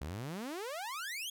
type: exponential sweep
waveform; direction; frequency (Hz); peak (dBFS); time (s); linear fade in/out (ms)
sawtooth; up; 65.41 to 3378; -35; 0.01-1.3; 5
effects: none